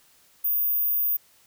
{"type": "tone", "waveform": "sine", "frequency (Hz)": 14917, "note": "A#9", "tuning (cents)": 0, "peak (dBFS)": -19, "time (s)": [0.44, 1.17], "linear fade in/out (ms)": 10, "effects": ["tanh soft clip ceiling -19 dBFS", "white hiss -59 dBFS RMS until 1.46 s"]}